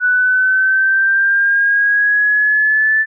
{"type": "exponential sweep", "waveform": "sine", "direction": "up", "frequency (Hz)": [1480, 1760], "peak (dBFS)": -10, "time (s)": [0, 3.06], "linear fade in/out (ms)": 50, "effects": []}